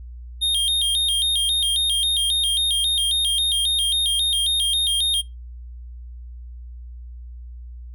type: tone with vibrato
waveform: square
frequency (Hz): 3446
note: A7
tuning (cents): -37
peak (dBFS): -18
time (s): 0.41-5.22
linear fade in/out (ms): 20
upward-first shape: square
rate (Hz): 3.7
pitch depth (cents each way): 120
effects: noise-tail reverb RT60 0.2 s tail -22 dB re dry + added 60 Hz sine -34 dBFS peak until 7.94 s